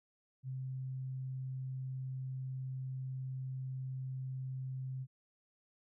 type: tone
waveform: sine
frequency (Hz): 130.81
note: C3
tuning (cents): 0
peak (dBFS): -38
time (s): 0.43-5.07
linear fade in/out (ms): 50
effects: none